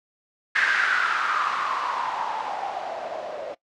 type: noise with low-pass filter sweep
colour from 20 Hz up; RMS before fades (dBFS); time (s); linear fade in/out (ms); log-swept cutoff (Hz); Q
violet; -26; 0.55-3.55; 10; 1700 to 560; 6.6
effects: noise-tail reverb RT60 0.1 s tail -19 dB re dry + low-pass 5000 Hz 12 dB/octave